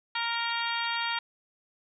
harmonic tone with a mistuned harmonic, 466.2 Hz, A#4, in tune, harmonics 2 / 3 / 4 / 5 / 6 / 7 / 8 / 9, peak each -33 / -35 / -36 / -37 / -38 / -38 / -39 / -40 dBFS, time 0.15-1.19 s, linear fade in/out 5 ms, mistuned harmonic 9, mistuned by +66 cents, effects none

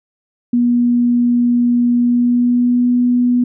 sine tone with pitch glide, 241.3 to 245.2 Hz, B3 to B3, -40 to -12 cents, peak -10 dBFS, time 0.53-3.44 s, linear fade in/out 5 ms, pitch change +28 cents, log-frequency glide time 1.97-2.9 s, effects none

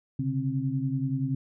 sine tone cluster, 131.5 / 142 / 265.8 Hz, C3 / C#3 / C4, +9 / +42 / +27 cents, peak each -30 dBFS, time 0.19-1.35 s, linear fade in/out 5 ms, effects none

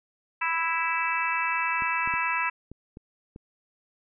harmonic tone, 329.6 Hz, E4, in tune, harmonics 3 / 4 / 5 / 6 / 7 / 8, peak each -29 / -32 / -33 / -33 / -34 / -30 dBFS, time 0.41-2.5 s, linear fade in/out 10 ms
clicks, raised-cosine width 3 ms, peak -29 dBFS, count 6, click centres 1.822 / 2.075 / 2.139 / 2.716 / 2.971 / 3.361 s
effects none

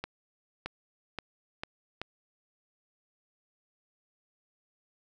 accelerating click train, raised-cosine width 0.3 ms, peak -19 dBFS, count 5, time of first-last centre 0.04-2.016 s, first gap 620 ms, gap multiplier 0.85, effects none

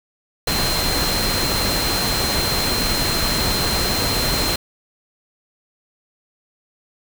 sine tone in noise, 4142 Hz, C8, 18 cents flat, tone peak -23 dBFS, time 0.47-4.56 s, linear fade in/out 5 ms, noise pink, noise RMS -21 dBFS, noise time 0.47-4.56 s, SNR -5 dB, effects none

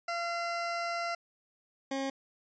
20% pulse tone pair in turn, 685 / 270.7 Hz, F5 / C#4, -34 / -41 cents, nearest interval octave + major third, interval 1607 cents, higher first, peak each -27 dBFS, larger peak neither, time 0.08-1.15 / 1.91-2.1 s, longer first, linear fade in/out 5 ms, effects resampled to 16000 Hz

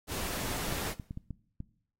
pink noise, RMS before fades -36 dBFS, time 0.07-0.95 s, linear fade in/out 50 ms
clicks, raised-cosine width 5 ms, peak -26 dBFS, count 7, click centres 0.686 / 0.725 / 0.998 / 1.109 / 1.174 / 1.307 / 1.604 s
effects noise-tail reverb RT60 0.6 s tail -19 dB re dry + AAC 48 kbps

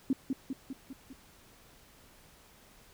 sine tone with echo, 265.9 Hz, C4, 28 cents sharp, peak -24 dBFS, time 0.1-0.13 s, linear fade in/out 2 ms, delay 200 ms, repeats 5, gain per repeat -4 dB, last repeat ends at 1.13 s, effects pink hiss -59 dBFS RMS until 2.93 s

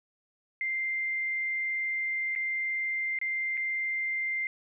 sine tone with dropouts, 2093 Hz, C7, in tune, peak -28 dBFS, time 0.61-4.47 s, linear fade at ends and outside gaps 1 ms, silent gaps 2.352-2.36 / 3.188-3.214 / 3.571-3.575 s, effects none

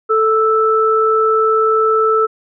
sine tone pair together, 440 / 1318.5 Hz, A4 / E6, 0 / 0 cents, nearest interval octave + perfect fifth, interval 1900 cents, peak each -13 dBFS, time 0.09-2.27 s, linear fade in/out 20 ms, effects none

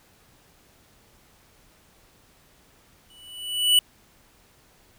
square tone with exponential growth, 2960 Hz, F#7, in tune, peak -13 dBFS, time 3.1-3.79 s, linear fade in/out 2 ms, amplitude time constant 150 ms, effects pink hiss -58 dBFS RMS until 4.98 s

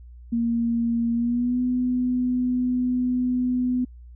sine tone with pitch glide, 233.1 to 249.8 Hz, A#3 to B3, 0 to +20 cents, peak -20 dBFS, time 0.32-3.85 s, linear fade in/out 10 ms, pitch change +120 cents, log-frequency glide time 1.13-1.61 s, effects added 60 Hz sine -41 dBFS peak until 4.15 s

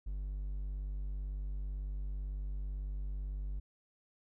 triangle tone, 49 Hz, G1, in tune, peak -34 dBFS, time 0.06-3.6 s, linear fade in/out 10 ms, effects none

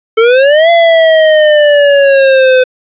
square exponential two-way sweep, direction up then down, 440 to 683 to 507 Hz, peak -4 dBFS, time 0.17-2.64 s, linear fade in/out 10 ms, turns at 0.7 s, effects resampled to 8000 Hz + 7-bit

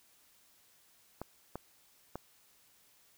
clicks, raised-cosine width 1 ms, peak -25 dBFS, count 3, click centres 1.216 / 1.556 / 2.156 s, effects white hiss -66 dBFS RMS until 3.17 s

